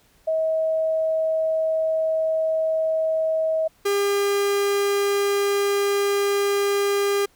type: tone pair in turn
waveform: sine / 45% pulse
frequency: 639 / 402.5 Hz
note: D#5 / G4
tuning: +46 / +46 cents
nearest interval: minor sixth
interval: 800 cents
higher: first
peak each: -19 dBFS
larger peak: neither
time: 0.27-3.68 / 3.85-7.26 s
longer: neither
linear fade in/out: 10 ms
effects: pink hiss -59 dBFS RMS until 7.35 s